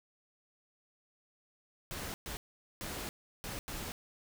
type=noise bursts at uneven times; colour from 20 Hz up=pink; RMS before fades=-41 dBFS; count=5; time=1.91-2.14 / 2.26-2.37 / 2.81-3.09 / 3.44-3.59 / 3.68-3.92 s; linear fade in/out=0 ms; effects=none